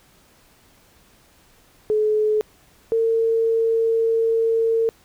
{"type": "tone pair in turn", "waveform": "sine", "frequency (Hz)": [428, 453.5], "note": ["A4", "A#4"], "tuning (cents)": [-48, -48], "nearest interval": "minor second", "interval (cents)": 100, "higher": "second", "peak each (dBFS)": -16, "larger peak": "neither", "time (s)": [[1.9, 2.41], [2.92, 4.89]], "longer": "second", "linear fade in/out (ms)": 0, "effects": ["pink hiss -55 dBFS RMS until 5.04 s"]}